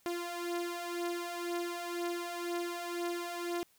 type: beating tone pair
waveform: sawtooth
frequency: 345.5 / 347.5 Hz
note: F4 / F4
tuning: -19 / -9 cents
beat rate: 2 Hz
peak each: -36 / -33 dBFS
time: 0.06-3.63 s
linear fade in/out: 0 ms
effects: white hiss -68 dBFS RMS until 3.78 s